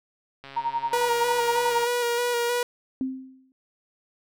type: click train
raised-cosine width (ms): 0.3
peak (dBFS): -26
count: 192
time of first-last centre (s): 0.44-1.834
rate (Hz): 137
type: tone with tremolo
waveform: sine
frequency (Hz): 932.3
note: A#5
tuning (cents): 0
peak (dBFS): -21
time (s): 0.56-1.85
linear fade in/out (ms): 10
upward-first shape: sine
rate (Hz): 11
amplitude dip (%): 90
type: tone with vibrato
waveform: sawtooth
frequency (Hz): 480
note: B4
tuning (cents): -49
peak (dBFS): -19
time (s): 0.93-2.63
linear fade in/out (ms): 2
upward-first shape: square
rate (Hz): 3.2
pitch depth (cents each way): 20
type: tone with exponential decay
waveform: sine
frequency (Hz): 261.8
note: C4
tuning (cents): +1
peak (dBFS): -22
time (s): 3.01-3.52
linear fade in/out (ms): 1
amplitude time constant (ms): 110
effects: none